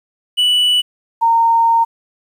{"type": "tone pair in turn", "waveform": ["triangle", "sine"], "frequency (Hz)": [2960, 919.5], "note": ["F#7", "A#5"], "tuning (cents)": [0, -24], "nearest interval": "octave + minor sixth", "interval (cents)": 2024, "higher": "first", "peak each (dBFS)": -9, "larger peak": "neither", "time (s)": [[0.37, 0.82], [1.21, 1.85]], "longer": "second", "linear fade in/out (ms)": 20, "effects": ["8-bit"]}